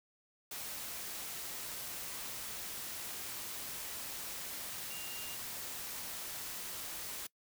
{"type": "tone in noise", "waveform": "sine", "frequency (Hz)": 2800, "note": "F7", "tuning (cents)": 4, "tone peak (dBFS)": -48, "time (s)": [4.9, 5.35], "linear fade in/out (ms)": 5, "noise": "white", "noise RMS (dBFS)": -43, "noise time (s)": [0.51, 7.27], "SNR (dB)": -8, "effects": ["noise-tail reverb RT60 0.1 s tail -22 dB re dry"]}